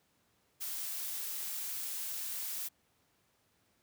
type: noise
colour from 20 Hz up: blue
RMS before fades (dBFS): -39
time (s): 0.6-2.69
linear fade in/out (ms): 20
effects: pink hiss -73 dBFS RMS until 3.82 s + high-pass 80 Hz 12 dB/octave